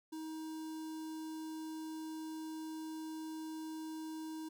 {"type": "tone with notch filter", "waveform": "square", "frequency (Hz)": 316.3, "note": "D#4", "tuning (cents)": 29, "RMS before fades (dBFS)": -44, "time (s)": [0.12, 4.49], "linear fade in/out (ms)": 10, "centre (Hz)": 2100, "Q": 0.78, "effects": []}